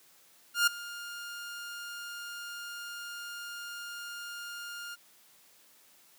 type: tone with ADSR envelope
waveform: sawtooth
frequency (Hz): 1410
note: F6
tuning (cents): +16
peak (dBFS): -17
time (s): 0.54-4.96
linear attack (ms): 130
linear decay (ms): 9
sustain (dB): -19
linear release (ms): 25
effects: white hiss -61 dBFS RMS until 6.18 s + high-pass 150 Hz 12 dB/octave